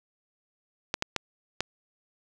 clicks, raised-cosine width 0.2 ms, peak -9 dBFS, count 4, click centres 0.941 / 1.024 / 1.163 / 1.606 s, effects none

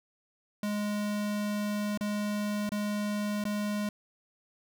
square tone with dropouts, 207.7 Hz, G#3, in tune, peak -30 dBFS, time 0.63-3.89 s, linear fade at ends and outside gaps 2 ms, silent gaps 1.975-2.009 / 2.692-2.719 / 3.44-3.452 s, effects none

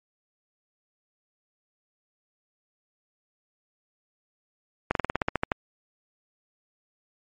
slowing click train, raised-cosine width 0.5 ms, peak -8 dBFS, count 11, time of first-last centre 4.91-5.518 s, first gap 42 ms, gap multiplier 1.08, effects MP3 48 kbps

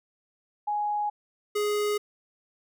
sine / square tone pair in turn, 833 / 416.5 Hz, G#5 / G#4, +5 / +5 cents, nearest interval octave, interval 1200 cents, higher first, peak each -25 dBFS, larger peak neither, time 0.67-1.1 / 1.55-1.98 s, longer neither, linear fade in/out 10 ms, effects none

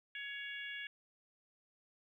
harmonic tone, 560 Hz, C#5, 18 cents sharp, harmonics 3 / 4 / 5 / 6, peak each -45 / -47 / -49 / -51 dBFS, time 0.15-0.87 s, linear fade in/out 2 ms, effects 13-bit

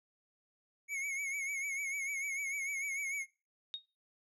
square tone with vibrato, 2217 Hz, C#7, in tune, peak -36 dBFS, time 0.88-3.26 s, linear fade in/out 50 ms, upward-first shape triangle, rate 6.7 Hz, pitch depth 80 cents each way
sine tone with exponential decay, 3729 Hz, A#7, in tune, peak -33 dBFS, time 3.74-3.85 s, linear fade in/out 0 ms, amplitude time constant 22 ms
effects noise-tail reverb RT60 0.3 s tail -21 dB re dry + low-pass 11000 Hz 12 dB/octave

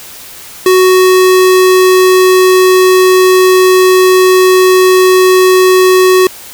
square tone, 371 Hz, F#4, 5 cents sharp, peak -4 dBFS, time 0.66-6.27 s, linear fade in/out 2 ms, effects white hiss -30 dBFS RMS until 6.53 s

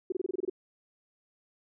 sine tone bursts, 370 Hz, F#4, in tune, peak -27 dBFS, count 9, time 0.1-0.498 s, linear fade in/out 5 ms, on 22 ms, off 25 ms, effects none

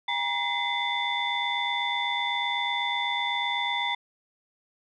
sine tone cluster, 810 / 951 / 2040 / 2128 / 3523 Hz, G#5 / A#5 / C7 / C7 / A7, -43 / +34 / -44 / +29 / +1 cents, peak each -33 / -30 / -30 / -38 / -30 dBFS, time 0.08-3.95 s, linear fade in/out 5 ms, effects tanh soft clip ceiling -16 dBFS

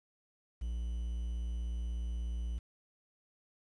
triangle tone with quantisation, 58.27 Hz, A#1, in tune, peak -32 dBFS, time 0.61-2.59 s, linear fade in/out 10 ms, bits 10, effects resampled to 24000 Hz

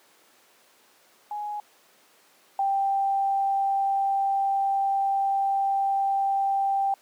sine tone pair in turn, 833 / 786.2 Hz, G#5 / G5, +5 / +5 cents, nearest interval minor second, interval 100 cents, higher first, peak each -29 / -21 dBFS, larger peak second, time 1.31-1.6 / 2.59-6.94 s, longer second, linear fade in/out 2 ms, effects pink hiss -58 dBFS RMS until 7.01 s + high-pass 400 Hz 12 dB/octave

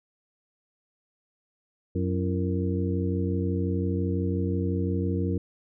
harmonic tone with a mistuned harmonic, 92.5 Hz, F#2, in tune, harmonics 1 / 2 / 3 / 4 / 5, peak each -27 / -30 / -32 / -33 / -34 dBFS, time 1.95-5.38 s, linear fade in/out 5 ms, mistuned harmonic 4, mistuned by -130 cents, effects none

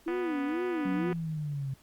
sine tone with vibrato, 319 Hz, D#4, 43 cents sharp, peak -29 dBFS, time 0.06-1.13 s, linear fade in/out 10 ms, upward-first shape sine, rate 2.1 Hz, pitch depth 230 cents each way
click train, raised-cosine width 0.5 ms, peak -25 dBFS, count 260, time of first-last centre 0.08-1.129 s, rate 247 Hz
sine exponential sweep, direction down, 190 to 132.6 Hz, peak -31 dBFS, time 0.85-1.74 s, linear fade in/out 5 ms
effects pink hiss -61 dBFS RMS until 1.82 s + Opus 48 kbps

